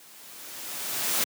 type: noise with level ramp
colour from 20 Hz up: white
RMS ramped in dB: -52 to -24 dBFS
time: 0-1.24 s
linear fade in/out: 2 ms
effects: high-pass 150 Hz 12 dB/octave